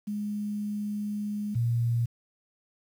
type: tone pair in turn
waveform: sine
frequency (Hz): 207.7 / 117.85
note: G#3 / A#2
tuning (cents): 0 / +19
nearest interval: minor seventh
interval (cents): 981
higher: first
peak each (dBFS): -29 / -23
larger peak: second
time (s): 0.07-1.55 / 1.55-2.06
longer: first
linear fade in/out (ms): 10
effects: 9-bit